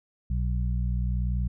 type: harmonic tone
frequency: 60.8 Hz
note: B1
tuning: 26 cents flat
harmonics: 1 / 2 / 3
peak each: -25 / -31 / -35 dBFS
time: 0.3-1.48 s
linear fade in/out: 5 ms
effects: none